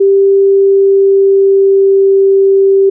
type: tone with pitch glide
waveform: sine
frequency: 393 to 390.3 Hz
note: G4 to G4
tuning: +4 to -8 cents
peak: -4 dBFS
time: 0-2.9 s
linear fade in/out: 10 ms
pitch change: -12 cents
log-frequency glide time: 0.38-2.17 s
effects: none